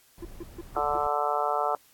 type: noise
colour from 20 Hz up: brown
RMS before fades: -45 dBFS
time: 0.18-1.07 s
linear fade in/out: 2 ms
type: tone bursts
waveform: triangle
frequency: 342.5 Hz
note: F4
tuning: 34 cents flat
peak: -33 dBFS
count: 5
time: 0.22-0.975 s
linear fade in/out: 5 ms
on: 31 ms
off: 150 ms
type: harmonic tone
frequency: 146.83 Hz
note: D3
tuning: in tune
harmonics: 3 / 4 / 5 / 6 / 7 / 8 / 9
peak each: -34 / -32 / -29 / -32 / -34 / -34 / -31 dBFS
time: 0.76-1.75 s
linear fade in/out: 2 ms
effects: white hiss -60 dBFS RMS until 1.93 s + AAC 64 kbps

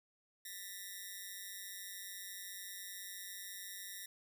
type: ring-modulated tone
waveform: 5% pulse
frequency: 1874 Hz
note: A#6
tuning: 9 cents sharp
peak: -32 dBFS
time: 0.45-4.06 s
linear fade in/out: 5 ms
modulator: 95.1 Hz
effects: none

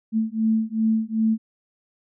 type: beating tone pair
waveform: sine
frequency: 220 / 222.6 Hz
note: A3 / A3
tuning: 0 / +20 cents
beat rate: 2.6 Hz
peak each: -22 dBFS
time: 0.12-1.38 s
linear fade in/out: 50 ms
effects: none

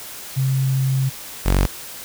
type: tone pair in turn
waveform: sine / sawtooth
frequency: 133.2 / 46.99 Hz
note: C3 / F#1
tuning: +31 / +28 cents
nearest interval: octave + tritone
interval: 1803 cents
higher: first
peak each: -16 / -10 dBFS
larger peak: second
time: 0.36-1.1 / 1.45-1.67 s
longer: first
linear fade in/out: 20 ms
effects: white hiss -35 dBFS RMS until 2.04 s

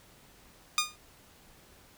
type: tone with exponential decay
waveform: 10% pulse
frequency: 1222 Hz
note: D#6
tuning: 32 cents flat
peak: -13 dBFS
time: 0.78-0.96 s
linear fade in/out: 1 ms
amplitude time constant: 39 ms
effects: pink hiss -58 dBFS RMS until 1.97 s

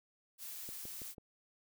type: noise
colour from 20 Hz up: blue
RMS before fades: -46 dBFS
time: 0.38-1.15 s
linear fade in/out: 50 ms
type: click train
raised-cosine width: 2 ms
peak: -37 dBFS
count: 4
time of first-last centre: 0.69-1.182 s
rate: 6.1 Hz
effects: none

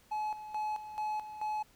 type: tone with tremolo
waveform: triangle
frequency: 853 Hz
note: G#5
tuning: 46 cents sharp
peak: -30 dBFS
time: 0.11-1.63 s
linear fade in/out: 10 ms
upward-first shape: square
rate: 2.3 Hz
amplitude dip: 70%
effects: pink hiss -64 dBFS RMS until 1.75 s

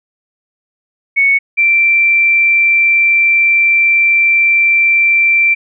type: tone pair in turn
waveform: sine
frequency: 2217 / 2349 Hz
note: C#7 / D7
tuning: 0 / 0 cents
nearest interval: minor second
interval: 100 cents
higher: second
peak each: -7 dBFS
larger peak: neither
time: 1.16-1.39 / 1.57-5.55 s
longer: second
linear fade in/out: 20 ms
effects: none

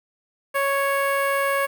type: tone with notch filter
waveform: 15% pulse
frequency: 554.4 Hz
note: C#5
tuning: in tune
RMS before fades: -22 dBFS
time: 0.54-1.67 s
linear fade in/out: 20 ms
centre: 5700 Hz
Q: 0.69
effects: 8-bit

